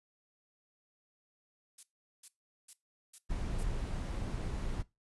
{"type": "noise bursts", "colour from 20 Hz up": "violet", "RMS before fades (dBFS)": -46, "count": 5, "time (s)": [1.78, 3.635], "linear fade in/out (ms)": 5, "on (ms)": 51, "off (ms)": 400}
{"type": "noise", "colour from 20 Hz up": "brown", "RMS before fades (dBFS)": -36, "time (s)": [3.29, 4.83], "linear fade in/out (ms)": 20}
{"effects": ["noise-tail reverb RT60 0.2 s tail -19 dB re dry", "resampled to 24000 Hz"]}